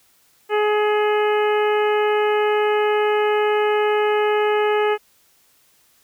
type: harmonic tone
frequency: 421.1 Hz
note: G#4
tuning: 24 cents sharp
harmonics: 1 / 2 / 3 / 4 / 5 / 6 / 7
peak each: -17 / -23 / -27 / -29 / -31 / -33 / -34 dBFS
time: 0.49-4.98 s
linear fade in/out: 50 ms
effects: white hiss -58 dBFS RMS until 6.03 s